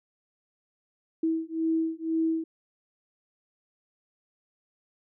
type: beating tone pair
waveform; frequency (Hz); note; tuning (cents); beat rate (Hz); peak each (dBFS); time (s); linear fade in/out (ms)
sine; 323 / 325; E4 / E4; -35 / -24; 2; -28; 1.23-2.44; 5
effects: none